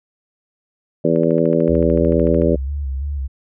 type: harmonic tone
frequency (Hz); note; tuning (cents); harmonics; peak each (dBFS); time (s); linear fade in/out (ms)
82.41; E2; 0; 2 / 3 / 4 / 5 / 6 / 7; -20 / -20 / -20 / -20 / -20 / -20; 1.04-2.56; 10
type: click train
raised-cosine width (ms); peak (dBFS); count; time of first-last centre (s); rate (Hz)
0.5; -23; 18; 1.16-2.419; 13.5
type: tone with vibrato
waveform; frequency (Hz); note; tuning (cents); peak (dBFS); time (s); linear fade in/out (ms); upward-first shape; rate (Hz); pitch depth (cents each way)
sine; 69.3; C#2; 0; -20; 1.68-3.28; 20; square; 3; 62
effects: none